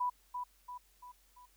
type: tone with echo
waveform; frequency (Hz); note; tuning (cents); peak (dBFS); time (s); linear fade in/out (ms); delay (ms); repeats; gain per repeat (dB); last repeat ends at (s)
sine; 988; B5; 0; -30; 0-0.1; 10; 340; 4; -6; 1.46
effects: added 46 Hz sine -69 dBFS peak until 1.56 s + white hiss -69 dBFS RMS until 1.56 s